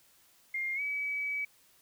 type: tone with pitch glide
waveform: sine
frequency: 2118 to 2283 Hz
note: C7 to D7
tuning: +21 to -50 cents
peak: -31 dBFS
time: 0.54-1.45 s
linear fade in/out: 5 ms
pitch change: +129 cents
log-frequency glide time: 0.75-0.81 s
effects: white hiss -64 dBFS RMS until 1.81 s